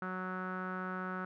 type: tone with low-pass filter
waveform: sawtooth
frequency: 185 Hz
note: F#3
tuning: in tune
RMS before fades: -39 dBFS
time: 0.02-1.25 s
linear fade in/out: 2 ms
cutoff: 1400 Hz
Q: 8.5
effects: none